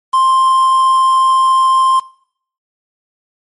triangle tone with quantisation, 1051 Hz, C6, 7 cents sharp, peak -6 dBFS, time 0.13-2 s, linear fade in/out 10 ms, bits 5, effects noise-tail reverb RT60 0.6 s tail -21 dB re dry + MP3 48 kbps

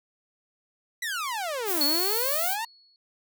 sawtooth exponential two-way sweep, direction down then up, 2010 to 277.5 to 944 Hz, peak -25 dBFS, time 1.02-2.65 s, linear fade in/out 5 ms, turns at 1.84 s
violet noise, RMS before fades -28 dBFS, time 1.65-2.57 s, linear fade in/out 50 ms
sine tone with exponential decay, 4371 Hz, C#8, 25 cents flat, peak -21 dBFS, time 1.81-2.96 s, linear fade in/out 1 ms, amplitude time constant 250 ms
effects none

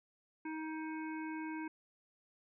harmonic tone, 314.9 Hz, D#4, 21 cents sharp, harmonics 1 / 3 / 5 / 7 / 8, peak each -40 / -47 / -50 / -52 / -58 dBFS, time 0.45-1.68 s, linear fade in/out 5 ms, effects none

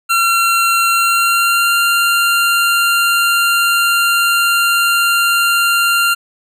25% pulse tone with pitch glide, 1366 to 1389.1 Hz, F6 to F6, -39 to -10 cents, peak -7 dBFS, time 0.09-6.15 s, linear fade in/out 20 ms, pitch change +29 cents, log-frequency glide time 0.91-1.75 s, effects none

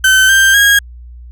35% pulse tone with pitch steps, 1534 / 1575 / 1637 Hz, G6 / G6 / G#6, -38 / +8 / -25 cents, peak -4 dBFS, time 0.04-0.79 s, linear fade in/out 5 ms, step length 250 ms, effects added 60 Hz sine -30 dBFS peak until 1.31 s

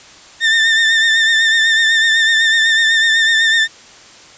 30% pulse tone with vibrato, 1800 Hz, A6, 39 cents sharp, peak -7 dBFS, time 0.4-3.68 s, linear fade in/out 50 ms, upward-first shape triangle, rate 8 Hz, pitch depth 46 cents each way, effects white hiss -40 dBFS RMS until 4.37 s + resampled to 16000 Hz

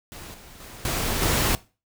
pink noise with level steps, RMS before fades -40 / -46 / -42 / -26 / -22 dBFS, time 0.12-1.55 s, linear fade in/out 0 ms, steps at 0.34 / 0.6 / 0.85 / 1.22 s, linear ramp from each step 2 ms, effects noise-tail reverb RT60 0.3 s tail -19 dB re dry

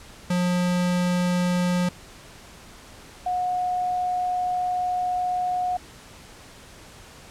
square / sine tone pair in turn, 178.5 / 725.4 Hz, F3 / F#5, +38 / -34 cents, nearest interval 2 octaves, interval 2428 cents, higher second, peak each -21 / -22 dBFS, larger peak first, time 0.3-1.89 / 3.26-5.77 s, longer second, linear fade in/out 5 ms, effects pink hiss -46 dBFS RMS until 7.3 s + low-pass 10000 Hz 12 dB/octave

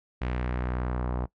sawtooth tone with low-pass filter sweep, 61.74 Hz, B1, in tune, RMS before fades -30 dBFS, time 0.21-1.26 s, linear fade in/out 10 ms, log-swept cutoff 2500 to 980 Hz, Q 1.4, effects noise-tail reverb RT60 0.1 s tail -20 dB re dry

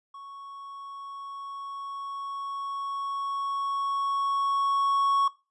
triangle tone with level ramp, 1108.7 Hz, C#6, in tune, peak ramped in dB -39 to -18 dBFS, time 0.14-5.28 s, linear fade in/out 5 ms, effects noise-tail reverb RT60 0.3 s tail -20 dB re dry + resampled to 24000 Hz

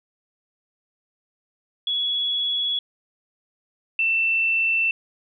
sine tone pair in turn, 3371 / 2676 Hz, G#7 / E7, +25 / +25 cents, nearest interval major third, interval 400 cents, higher first, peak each -21 / -18 dBFS, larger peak second, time 1.87-2.79 / 3.99-4.91 s, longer neither, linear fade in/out 2 ms, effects none

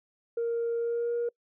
sine tone with pitch glide, 466.2 to 473.8 Hz, A#4 to A#4, 0 to +28 cents, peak -25 dBFS, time 0.37-1.29 s, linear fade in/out 5 ms, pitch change +28 cents, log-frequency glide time 0.78-1.14 s, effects noise-tail reverb RT60 0.1 s tail -26 dB re dry + tanh soft clip ceiling -24 dBFS

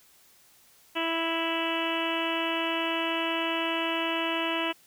harmonic tone, 329.6 Hz, E4, in tune, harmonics 1 / 2 / 3 / 4 / 5 / 6 / 7 / 8 / 9 / 10, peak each -32 / -34 / -34 / -38 / -39 / -39 / -40 / -34 / -34 / -44 dBFS, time 0.95-4.73 s, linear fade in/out 20 ms, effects white hiss -59 dBFS RMS until 4.86 s

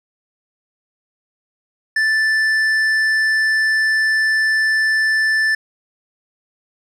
sine tone with tanh clipping, 1760 Hz, A6, in tune, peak -15 dBFS, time 1.96-5.55 s, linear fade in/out 5 ms, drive 8 dB, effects none

